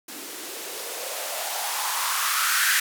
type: noise with band-pass filter sweep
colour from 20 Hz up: violet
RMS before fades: -27 dBFS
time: 0.08-2.8 s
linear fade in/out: 5 ms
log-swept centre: 270 to 1700 Hz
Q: 4.2
effects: none